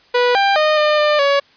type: tone with pitch steps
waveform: sawtooth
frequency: 490.1 / 793 / 614 / 604 / 599 / 562 Hz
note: B4 / G5 / D#5 / D5 / D5 / C#5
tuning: -13 / +20 / -23 / +48 / +34 / +24 cents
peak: -8 dBFS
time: 0.14-1.4 s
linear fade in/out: 10 ms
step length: 210 ms
effects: white hiss -51 dBFS RMS until 1.56 s + resampled to 11025 Hz